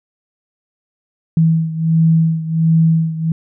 sine beating tone pair, 162 / 163.4 Hz, E3 / E3, -30 / -15 cents, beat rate 1.4 Hz, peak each -12 / -16 dBFS, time 1.37-3.32 s, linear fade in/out 2 ms, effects none

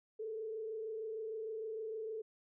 sine tone with frequency modulation, 440 Hz, A4, in tune, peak -39 dBFS, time 0.19-2.22 s, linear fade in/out 10 ms, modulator 26.5 Hz, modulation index 0.57, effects none

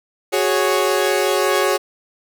sawtooth chord, F# suspended second, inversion none, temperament equal, 370 / 415.3 / 554.4 Hz, F#4 / G#4 / C#5, 0 / 0 / 0 cents, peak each -16 dBFS, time 0.32-1.78 s, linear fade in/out 20 ms, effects none

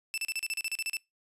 sawtooth tone bursts, 2648 Hz, E7, 7 cents sharp, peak -27 dBFS, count 12, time 0.14-0.969 s, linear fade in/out 0 ms, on 37 ms, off 35 ms, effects noise-tail reverb RT60 0.2 s tail -24 dB re dry + resampled to 32000 Hz

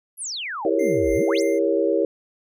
sine exponential two-way sweep, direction down then up, 11840 to 49 to 11840 Hz, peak -27 dBFS, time 0.17-1.44 s, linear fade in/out 50 ms, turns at 1.13 s
sine chord, E diminished seventh, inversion none, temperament equal with one note detuned, 329.6 / 398.2 / 466.2 / 554.4 Hz, E4 / G4 / Bb4 / Db5, 0 / +27 / 0 / 0 cents, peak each -23 dBFS, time 0.65-2.05 s, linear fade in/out 2 ms
square tone with tremolo, 2093 Hz, C7, in tune, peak -33 dBFS, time 0.79-1.59 s, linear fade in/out 5 ms, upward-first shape triangle, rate 3.4 Hz, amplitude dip 75%
effects none

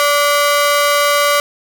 sawtooth ring-modulated tone, 870 Hz, A5, 20 cents flat, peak -4 dBFS, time 0-1.4 s, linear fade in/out 0 ms, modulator 293 Hz, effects none

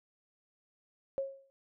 sine tone with exponential decay, 544 Hz, C#5, 33 cents flat, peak -28 dBFS, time 1.18-1.5 s, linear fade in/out 0 ms, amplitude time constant 68 ms, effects none

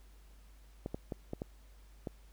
clicks, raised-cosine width 2 ms, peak -24 dBFS, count 6, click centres 0.861 / 0.945 / 1.122 / 1.334 / 1.419 / 2.072 s, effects added 50 Hz sine -55 dBFS peak until 2.32 s + pink hiss -67 dBFS RMS until 2.32 s

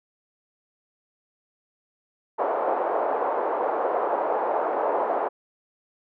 white band-pass noise, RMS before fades -25 dBFS, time 2.38-5.29 s, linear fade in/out 20 ms, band 420 to 900 Hz, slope 24 dB/octave, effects none

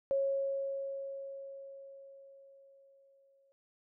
sine tone with exponential decay, 548 Hz, C#5, 20 cents flat, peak -27 dBFS, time 0.11-3.52 s, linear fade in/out 0 ms, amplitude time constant 740 ms, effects none

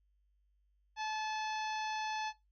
harmonic tone, 865 Hz, A5, 30 cents flat, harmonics 1 / 2 / 3 / 4 / 5 / 6 / 7, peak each -37 / -43 / -46 / -49 / -50 / -54 / -55 dBFS, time 0.96-2.33 s, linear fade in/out 50 ms, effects noise-tail reverb RT60 0.2 s tail -17 dB re dry + added 50 Hz sine -70 dBFS peak until 2.51 s

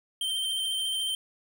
square tone with vibrato, 3129 Hz, G7, 4 cents flat, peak -28 dBFS, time 0.21-1.15 s, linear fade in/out 2 ms, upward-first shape sine, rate 14 Hz, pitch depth 18 cents each way, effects none

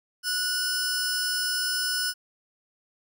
sawtooth tone pair together, 1469 / 5235 Hz, F#6 / E8, -13 / -13 cents, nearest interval octave + minor seventh, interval 2200 cents, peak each -25 dBFS, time 0.23-2.14 s, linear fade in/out 50 ms, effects none

